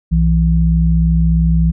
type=tone pair together; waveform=sine; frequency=61.74 / 164.83 Hz; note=B1 / E3; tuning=0 / 0 cents; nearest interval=octave + perfect fourth; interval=1700 cents; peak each=-12 dBFS; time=0.11-1.72 s; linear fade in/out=20 ms; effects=none